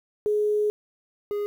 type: tone pair in turn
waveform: sine / triangle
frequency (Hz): 420 / 412.3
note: G#4 / G#4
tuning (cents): +19 / -13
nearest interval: unison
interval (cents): 32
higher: first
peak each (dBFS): -20 / -23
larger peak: first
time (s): 0.26-0.7 / 1.31-1.46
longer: first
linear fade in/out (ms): 0
effects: 9-bit